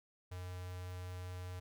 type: tone with notch filter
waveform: square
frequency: 90.5 Hz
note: F#2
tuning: 38 cents flat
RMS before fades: -45 dBFS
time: 0.31-1.6 s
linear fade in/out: 10 ms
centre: 250 Hz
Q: 1.6
effects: none